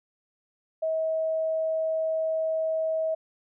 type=tone; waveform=sine; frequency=640 Hz; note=D#5; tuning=49 cents sharp; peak=-24 dBFS; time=0.82-3.15 s; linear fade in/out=10 ms; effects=none